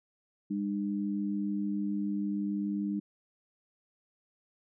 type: tone pair together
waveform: sine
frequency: 201.6 / 302 Hz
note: G3 / D4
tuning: +49 / +48 cents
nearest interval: perfect fifth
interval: 699 cents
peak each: -31 / -34 dBFS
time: 0.5-3 s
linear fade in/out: 10 ms
effects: none